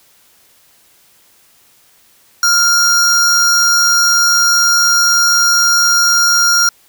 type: tone pair together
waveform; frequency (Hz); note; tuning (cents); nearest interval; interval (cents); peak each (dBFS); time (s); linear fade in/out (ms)
square; 1396.9 / 5626; F6 / F8; 0 / +12; 2 octaves; 2412; -12; 2.43-6.69; 2
effects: white hiss -50 dBFS RMS until 6.88 s